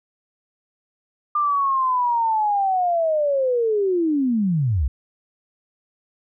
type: linear sweep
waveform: sine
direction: down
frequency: 1200 to 56.6 Hz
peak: -17 dBFS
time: 1.35-4.88 s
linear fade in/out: 5 ms
effects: none